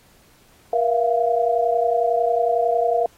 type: tone cluster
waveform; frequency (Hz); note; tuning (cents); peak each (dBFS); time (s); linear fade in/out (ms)
sine; 476 / 670 / 701; A#4 / E5 / F5; +36 / +28 / +6; -21; 0.73-3.06; 2
effects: pink hiss -55 dBFS RMS until 3.17 s + AAC 48 kbps